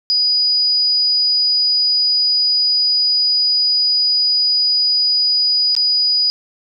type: tone with dropouts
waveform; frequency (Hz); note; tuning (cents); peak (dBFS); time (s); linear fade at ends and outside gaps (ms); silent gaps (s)
sine; 4930; D#8; -17; -12; 0.1-6.3; 0; 5.751-5.765
effects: none